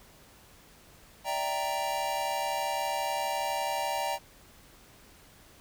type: chord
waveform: square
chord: E half-diminished seventh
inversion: third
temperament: equal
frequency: 587.3 / 659.3 / 784 / 932.3 Hz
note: D5 / E5 / G5 / Bb5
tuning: 0 / 0 / 0 / 0 cents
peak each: -37 / -39 / -34 / -34 dBFS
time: 1.24-4.19 s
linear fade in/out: 50 ms
effects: pink hiss -56 dBFS RMS until 5.6 s